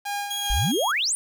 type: tone with tremolo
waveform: sawtooth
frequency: 812 Hz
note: G#5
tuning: 39 cents flat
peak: -22 dBFS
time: 0.05-0.72 s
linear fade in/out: 10 ms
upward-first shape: sine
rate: 2.4 Hz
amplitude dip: 65%
type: tone with vibrato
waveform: sawtooth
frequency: 3275 Hz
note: G#7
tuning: 25 cents flat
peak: -24 dBFS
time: 0.3-0.92 s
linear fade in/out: 10 ms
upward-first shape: triangle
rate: 3.7 Hz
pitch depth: 18 cents each way
type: exponential sweep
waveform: sine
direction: up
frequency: 41.2 to 9956 Hz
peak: -21 dBFS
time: 0.5-1.15 s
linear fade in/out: 0 ms
effects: 8-bit